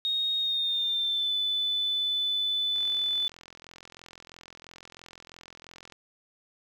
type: tone with pitch glide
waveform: sine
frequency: 3729 to 3499 Hz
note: A#7 to A7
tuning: 0 to -10 cents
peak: -25 dBFS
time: 0.05-3.28 s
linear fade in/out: 0 ms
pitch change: -110 cents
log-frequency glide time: 0.38-1.34 s
type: click train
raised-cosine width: 0.2 ms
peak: -29 dBFS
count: 137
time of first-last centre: 2.76-5.923 s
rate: 43 Hz
effects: 9-bit